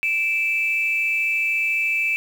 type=tone pair together; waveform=sine; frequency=2340 / 2626 Hz; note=D7 / E7; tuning=-7 / -7 cents; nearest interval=major second; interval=200 cents; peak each=-21 dBFS; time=0.03-2.16 s; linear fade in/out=0 ms; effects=tanh soft clip ceiling -11 dBFS + 7-bit